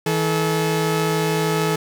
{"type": "tone pair together", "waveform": "sawtooth", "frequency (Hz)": [161.5, 431.2], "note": ["E3", "A4"], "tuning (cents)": [-35, -35], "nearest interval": "octave + perfect fourth", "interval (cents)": 1700, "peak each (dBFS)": -17, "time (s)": [0.06, 1.76], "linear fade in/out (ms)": 5, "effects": []}